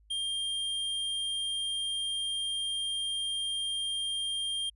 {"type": "tone", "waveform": "square", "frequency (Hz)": 3200, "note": "G7", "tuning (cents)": 35, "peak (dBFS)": -31, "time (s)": [0.1, 4.7], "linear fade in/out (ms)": 10, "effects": ["added 52 Hz sine -59 dBFS peak until 4.75 s", "resampled to 24000 Hz"]}